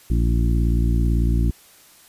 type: harmonic tone with a mistuned harmonic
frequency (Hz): 58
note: A#1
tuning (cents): -8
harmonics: 1 / 2 / 3 / 4 / 5 / 6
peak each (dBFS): -17 / -23 / -27 / -29 / -31 / -33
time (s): 0.1-1.51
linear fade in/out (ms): 5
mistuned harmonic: 6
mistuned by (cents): -35
effects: white hiss -50 dBFS RMS until 2.08 s + resampled to 32000 Hz